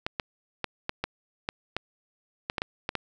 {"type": "clicks", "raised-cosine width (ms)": 0.3, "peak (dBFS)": -12, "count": 12, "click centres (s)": [0.065, 0.198, 0.643, 0.894, 1.04, 1.489, 1.766, 2.499, 2.582, 2.619, 2.891, 2.953], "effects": []}